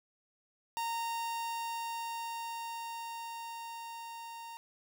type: tone with level ramp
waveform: 45% pulse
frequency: 924 Hz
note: A#5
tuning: 16 cents flat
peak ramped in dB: -33 to -44 dBFS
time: 0.77-4.57 s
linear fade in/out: 0 ms
effects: none